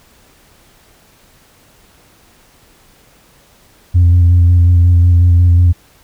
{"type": "tone with vibrato", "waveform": "sine", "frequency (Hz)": 87.31, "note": "F2", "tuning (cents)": 0, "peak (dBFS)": -3, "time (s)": [3.94, 5.73], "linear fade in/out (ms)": 20, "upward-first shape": "square", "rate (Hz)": 5.5, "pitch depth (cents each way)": 21, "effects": ["tanh soft clip ceiling -3 dBFS", "pink hiss -48 dBFS RMS until 6.03 s"]}